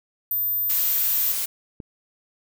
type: tone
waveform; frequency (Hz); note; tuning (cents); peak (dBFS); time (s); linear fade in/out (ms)
sine; 13800; A9; -35; -21; 0.31-1.32; 2
type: noise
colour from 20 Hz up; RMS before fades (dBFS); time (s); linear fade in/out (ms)
blue; -26; 0.69-1.46; 10
type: click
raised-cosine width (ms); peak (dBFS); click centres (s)
3; -23; 1.802
effects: none